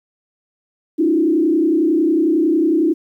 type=tone with frequency modulation; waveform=sine; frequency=322.1 Hz; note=E4; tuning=40 cents flat; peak=-12 dBFS; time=0.98-2.94 s; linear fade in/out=20 ms; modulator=31 Hz; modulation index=1.1; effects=9-bit